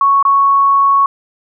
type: tone with dropouts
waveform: sine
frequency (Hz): 1108.7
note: C#6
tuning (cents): 0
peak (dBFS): -7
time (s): 0.01-1.06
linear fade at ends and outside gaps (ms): 2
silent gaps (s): 0.227-0.251
effects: none